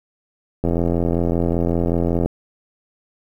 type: click train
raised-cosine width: 2 ms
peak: -7 dBFS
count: 139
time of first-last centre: 0.64-2.26 s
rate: 85.2 Hz
effects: 8-bit